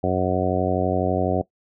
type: harmonic tone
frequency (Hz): 92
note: F#2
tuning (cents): -9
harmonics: 1 / 2 / 3 / 4 / 5 / 6 / 7 / 8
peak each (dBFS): -27 / -27 / -27 / -27 / -27 / -27 / -27 / -27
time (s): 0.03-1.42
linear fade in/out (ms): 10
effects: noise-tail reverb RT60 0.1 s tail -19 dB re dry

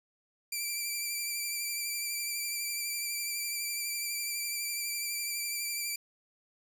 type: tone with vibrato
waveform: 10% pulse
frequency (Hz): 2349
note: D7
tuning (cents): 0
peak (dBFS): -24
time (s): 0.52-5.96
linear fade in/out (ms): 5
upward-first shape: sine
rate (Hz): 12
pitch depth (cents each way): 28
effects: none

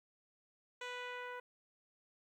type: tone with low-pass filter sweep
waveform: 10% pulse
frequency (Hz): 493.9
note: B4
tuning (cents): 0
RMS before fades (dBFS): -45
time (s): 0.81-1.4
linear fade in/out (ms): 5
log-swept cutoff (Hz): 5300 to 1400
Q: 0.92
effects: 12-bit

